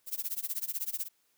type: noise with tremolo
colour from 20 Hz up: violet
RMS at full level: -32 dBFS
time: 0.06-1.09 s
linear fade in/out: 50 ms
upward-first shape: sine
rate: 16 Hz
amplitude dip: 95%
effects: white hiss -72 dBFS RMS until 1.37 s + high-pass 100 Hz 12 dB/octave